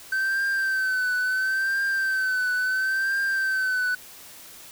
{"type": "tone with vibrato", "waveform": "triangle", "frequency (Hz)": 1541, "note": "G6", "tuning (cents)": -30, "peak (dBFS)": -20, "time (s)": [0.12, 3.95], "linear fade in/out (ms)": 5, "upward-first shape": "triangle", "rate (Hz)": 0.73, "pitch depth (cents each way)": 61, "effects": ["white hiss -45 dBFS RMS until 4.71 s"]}